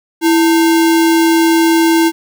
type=tone with sample-and-hold; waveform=sine; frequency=329.6 Hz; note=E4; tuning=in tune; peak=-7 dBFS; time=0.21-2.12 s; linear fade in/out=50 ms; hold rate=1225 Hz; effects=none